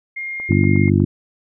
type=tone; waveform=sine; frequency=2126 Hz; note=C7; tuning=27 cents sharp; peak=-24 dBFS; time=0.16-0.9 s; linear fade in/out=10 ms
type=click train; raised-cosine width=1 ms; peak=-24 dBFS; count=6; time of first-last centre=0.4-1.002 s; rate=8.31 Hz
type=harmonic tone; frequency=49 Hz; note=G1; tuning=in tune; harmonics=2 / 3 / 4 / 5 / 6 / 7; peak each=-16 / -18 / -19 / -20 / -21 / -21 dBFS; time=0.49-1.05 s; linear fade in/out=10 ms
effects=none